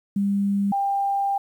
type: tone pair in turn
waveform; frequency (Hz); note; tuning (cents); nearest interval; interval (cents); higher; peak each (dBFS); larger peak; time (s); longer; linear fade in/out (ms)
sine; 200 / 794.5; G3 / G5; +35 / +23; 2 octaves; 2388; second; -19 / -20; first; 0.16-0.72 / 0.72-1.38; second; 5
effects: 9-bit